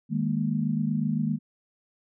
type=chord; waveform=sine; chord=D# suspended fourth; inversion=none; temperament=equal with one note detuned; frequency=155.56 / 205.3 / 233.1 Hz; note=D#3 / G#3 / A#3; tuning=0 / -20 / 0 cents; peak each=-28 dBFS; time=0.09-1.39 s; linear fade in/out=50 ms; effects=none